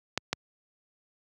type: clicks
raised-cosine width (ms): 0.2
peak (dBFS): -9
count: 2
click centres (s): 0.176 / 0.33
effects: high-pass 80 Hz 12 dB/octave